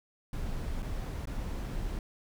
brown noise with dropouts, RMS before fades -35 dBFS, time 0.33-1.99 s, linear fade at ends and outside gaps 2 ms, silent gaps 0.823-0.827 / 1.255-1.272 s, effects none

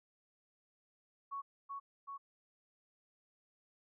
sine tone with echo, 1112 Hz, C#6, 5 cents sharp, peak -39 dBFS, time 1.31-1.42 s, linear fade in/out 20 ms, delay 380 ms, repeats 2, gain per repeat -2 dB, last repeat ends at 2.18 s, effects none

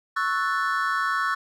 triangle chord, F# minor seventh, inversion second, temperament equal, 1108.7 / 1318.5 / 1480 / 1760 Hz, C#6 / E6 / F#6 / A6, 0 / 0 / 0 / 0 cents, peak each -25 / -26 / -26 / -28 dBFS, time 0.16-1.35 s, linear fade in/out 10 ms, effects none

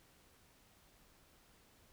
silence, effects pink hiss -67 dBFS RMS until 1.92 s

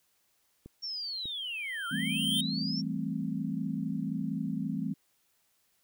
clicks, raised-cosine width 3 ms, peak -33 dBFS, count 2, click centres 0.66 / 1.256 s
sine linear two-way sweep, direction down then up, 5560 to 1336 to 5560 Hz, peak -34 dBFS, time 0.82-2.82 s, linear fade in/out 20 ms, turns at 1.88 s
square tone with exponential growth, 3136 Hz, G7, in tune, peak -27 dBFS, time 0.89-2.41 s, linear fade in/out 5 ms, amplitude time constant 330 ms
sine chord, A minor seventh, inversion second, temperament equal, 164.81 / 196 / 220 / 261.6 Hz, E3 / G3 / A3 / C4, 0 / 0 / 0 / 0 cents, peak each -36 dBFS, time 1.91-4.94 s, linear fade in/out 10 ms
effects white hiss -72 dBFS RMS until 5.83 s

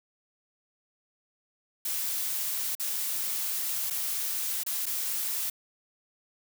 blue noise with dropouts, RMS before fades -31 dBFS, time 1.85-5.5 s, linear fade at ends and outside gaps 5 ms, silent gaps 2.752-2.797 / 3.901-3.906 / 4.635-4.663 / 4.858-4.864 s, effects none

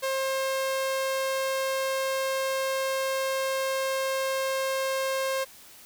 sawtooth tone, 533 Hz, C5, 32 cents sharp, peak -22 dBFS, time 0.02-5.45 s, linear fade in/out 20 ms, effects white hiss -50 dBFS RMS until 5.85 s

